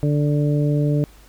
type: harmonic tone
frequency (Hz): 146.83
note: D3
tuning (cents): 0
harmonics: 1 / 2 / 3 / 4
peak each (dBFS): -17 / -23 / -27 / -29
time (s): 0.03-1.04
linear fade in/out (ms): 0
effects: added 50 Hz sine -46 dBFS peak until 1.28 s + pink hiss -51 dBFS RMS until 1.28 s